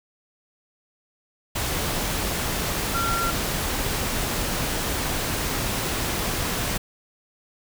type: tone in noise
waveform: sine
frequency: 1371 Hz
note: F6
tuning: 32 cents flat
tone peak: -24 dBFS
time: 2.94-3.31 s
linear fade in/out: 10 ms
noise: pink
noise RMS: -26 dBFS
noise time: 1.55-6.78 s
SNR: -1 dB
effects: none